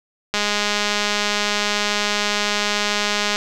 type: click train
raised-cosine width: 0.2 ms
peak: -3 dBFS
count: 626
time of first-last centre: 0.34-3.359 s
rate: 207 Hz
effects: none